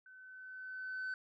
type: tone with level ramp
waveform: sine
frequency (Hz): 1518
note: F#6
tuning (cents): +44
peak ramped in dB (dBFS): -55 to -34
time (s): 0.06-1.14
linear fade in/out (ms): 2
effects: tanh soft clip ceiling -36 dBFS